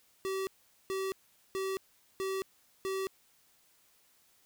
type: tone bursts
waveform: square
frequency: 383.8 Hz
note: G4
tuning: 37 cents flat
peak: -33 dBFS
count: 5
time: 0.25-3.07 s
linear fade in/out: 0 ms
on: 220 ms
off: 430 ms
effects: white hiss -67 dBFS RMS until 4.45 s